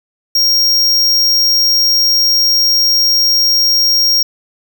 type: tone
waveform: square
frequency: 5580 Hz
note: F8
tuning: 2 cents flat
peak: -9 dBFS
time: 0.35-4.23 s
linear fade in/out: 5 ms
effects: 7-bit